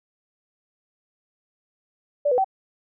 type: tone with pitch steps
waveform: sine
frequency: 581 / 496.5 / 767 Hz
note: D5 / B4 / G5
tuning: -19 / +9 / -38 cents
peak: -17 dBFS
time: 2.25-2.445 s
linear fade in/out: 10 ms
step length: 65 ms
effects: none